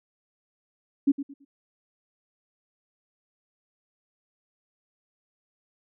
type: tone with echo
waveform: sine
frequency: 279.4 Hz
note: C#4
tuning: 14 cents sharp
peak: -16 dBFS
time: 1.07-1.12 s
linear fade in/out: 10 ms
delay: 110 ms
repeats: 3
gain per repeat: -12 dB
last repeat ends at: 1.45 s
effects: none